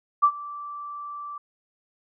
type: tone with ADSR envelope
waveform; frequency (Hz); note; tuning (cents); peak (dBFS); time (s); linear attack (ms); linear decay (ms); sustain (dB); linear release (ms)
sine; 1167; D6; -11; -12; 0.22-1.38; 19; 70; -21; 4
effects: none